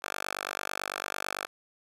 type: tone with high-pass filter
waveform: 5% pulse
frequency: 49 Hz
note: G1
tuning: in tune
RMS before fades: -36 dBFS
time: 0.02-1.47 s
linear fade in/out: 20 ms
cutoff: 1000 Hz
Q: 1.6
effects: resampled to 32000 Hz